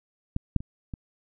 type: clicks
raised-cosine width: 5 ms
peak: -14 / -9 / -25 / -22 dBFS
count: 4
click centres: 0.364 / 0.563 / 0.605 / 0.938 s
effects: none